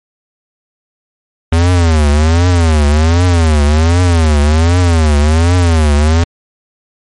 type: tone with vibrato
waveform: square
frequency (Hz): 80.8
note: E2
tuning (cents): -34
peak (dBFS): -7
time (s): 1.52-6.24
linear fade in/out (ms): 5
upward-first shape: triangle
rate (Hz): 1.3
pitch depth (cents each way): 210
effects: MP3 48 kbps